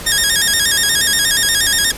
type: tone with vibrato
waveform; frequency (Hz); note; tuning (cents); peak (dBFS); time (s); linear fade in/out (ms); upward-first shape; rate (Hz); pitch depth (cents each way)
10% pulse; 1742; A6; -18; -3; 0.06-1.92; 10; square; 8.4; 89
effects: pink hiss -29 dBFS RMS until 1.97 s + resampled to 32000 Hz